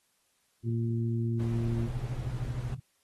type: harmonic tone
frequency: 115.7 Hz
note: A#2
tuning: 13 cents flat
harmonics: 1 / 2 / 3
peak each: -28 / -34 / -38 dBFS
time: 0.63-1.9 s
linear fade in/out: 50 ms
type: noise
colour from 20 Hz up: brown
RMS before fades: -39 dBFS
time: 1.39-2.75 s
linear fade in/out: 10 ms
type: tone with tremolo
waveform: sine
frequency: 123.47 Hz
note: B2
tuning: in tune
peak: -28 dBFS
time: 1.87-2.8 s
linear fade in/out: 10 ms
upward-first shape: triangle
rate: 13 Hz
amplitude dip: 95%
effects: white hiss -72 dBFS RMS until 3.03 s + AAC 32 kbps